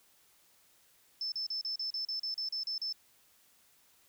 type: tone bursts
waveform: sine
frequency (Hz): 5274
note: E8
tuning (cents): 0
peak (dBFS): -33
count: 12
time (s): 1.21-2.926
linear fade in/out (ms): 2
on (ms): 110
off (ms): 36
effects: white hiss -66 dBFS RMS until 4.08 s